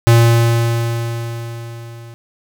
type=tone with level ramp; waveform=square; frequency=116.54 Hz; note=A#2; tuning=in tune; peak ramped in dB=-6 to -34 dBFS; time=0.07-2.14 s; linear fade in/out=0 ms; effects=none